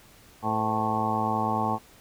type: harmonic tone with a mistuned harmonic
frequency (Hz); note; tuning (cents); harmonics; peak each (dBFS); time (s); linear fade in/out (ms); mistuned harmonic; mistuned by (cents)
109.5; A2; -8; 1 / 2 / 3 / 4 / 5 / 6 / 7 / 8 / 9 / 10; -34 / -31 / -37 / -37 / -38 / -38 / -30 / -29 / -39 / -31; 0.42-1.79; 50; 5; -73
effects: pink hiss -54 dBFS RMS until 2 s